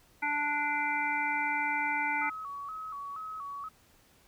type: harmonic tone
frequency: 293.7 Hz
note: D4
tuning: in tune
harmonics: 1 / 3 / 5 / 7 / 8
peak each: -42 / -32 / -35 / -33 / -36 dBFS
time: 0.22-2.3 s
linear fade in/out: 10 ms
type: tone with vibrato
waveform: sine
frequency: 1200 Hz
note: D6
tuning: 37 cents sharp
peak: -37 dBFS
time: 2.21-3.69 s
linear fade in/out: 10 ms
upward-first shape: square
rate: 2.1 Hz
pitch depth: 110 cents each way
effects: pink hiss -63 dBFS RMS until 4.27 s